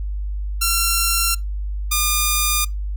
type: tone pair in turn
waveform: 5% pulse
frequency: 1365 / 1209.4 Hz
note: F6 / D#6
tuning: -40 / -50 cents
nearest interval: major second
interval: 210 cents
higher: first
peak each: -5 dBFS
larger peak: neither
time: 0.61-1.35 / 1.91-2.65 s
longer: neither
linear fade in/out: 10 ms
effects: noise-tail reverb RT60 0.2 s tail -23 dB re dry + added 50 Hz sine -22 dBFS peak until 2.96 s